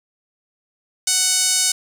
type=tone with band-pass filter; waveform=5% pulse; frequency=743 Hz; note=F#5; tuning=7 cents sharp; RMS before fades=-18 dBFS; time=1.07-1.72 s; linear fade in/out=5 ms; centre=7900 Hz; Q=0.86; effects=7-bit